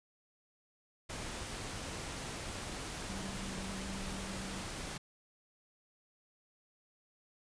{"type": "tone in noise", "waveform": "sine", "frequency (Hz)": 192.6, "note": "G3", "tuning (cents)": -30, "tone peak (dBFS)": -44, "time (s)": [3.09, 4.6], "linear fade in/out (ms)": 10, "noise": "pink", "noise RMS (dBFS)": -42, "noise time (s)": [1.09, 4.98], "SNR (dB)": -5, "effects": ["resampled to 22050 Hz"]}